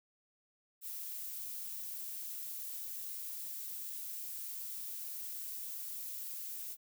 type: noise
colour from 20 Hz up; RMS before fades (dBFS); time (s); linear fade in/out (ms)
violet; -43; 0.81-6.77; 50
effects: none

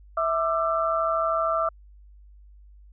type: tone cluster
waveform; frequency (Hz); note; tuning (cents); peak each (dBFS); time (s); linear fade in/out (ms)
sine; 654 / 1185 / 1338; E5 / D6 / E6; -14 / +15 / +25; -25 / -26 / -27; 0.17-1.69; 5
effects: added 50 Hz sine -47 dBFS peak until 2.92 s

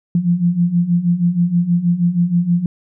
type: beating tone pair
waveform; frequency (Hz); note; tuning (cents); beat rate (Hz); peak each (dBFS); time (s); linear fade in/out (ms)
sine; 170 / 176.3; F3 / F3; -46 / +17; 6.3; -18 / -14; 0.15-2.66; 2
effects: none

